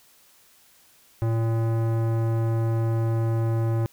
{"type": "tone with tanh clipping", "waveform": "sine", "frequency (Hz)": 113.7, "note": "A#2", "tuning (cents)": -43, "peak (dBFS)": -23, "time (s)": [1.22, 3.86], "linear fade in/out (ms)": 0, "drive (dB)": 18, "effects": ["white hiss -57 dBFS RMS until 3.92 s"]}